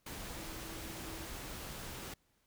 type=tone in noise; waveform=sine; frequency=324.3 Hz; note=E4; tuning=28 cents flat; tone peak=-51 dBFS; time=0.36-1.26 s; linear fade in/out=5 ms; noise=pink; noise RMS=-45 dBFS; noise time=0.06-2.14 s; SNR=-9 dB; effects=pink hiss -75 dBFS RMS until 2.46 s